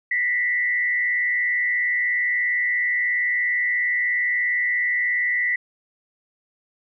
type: tone with frequency modulation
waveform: sine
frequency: 1975.5 Hz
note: B6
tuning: in tune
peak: -19 dBFS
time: 0.11-5.56 s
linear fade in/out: 5 ms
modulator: 117 Hz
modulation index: 0.61
effects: none